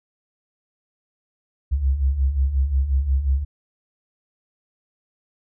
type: beating tone pair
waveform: sine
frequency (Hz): 63.7 / 69.3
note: C2 / C#2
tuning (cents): -46 / 0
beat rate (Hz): 5.6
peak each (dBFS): -24 / -18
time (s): 1.71-3.45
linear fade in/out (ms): 20
effects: none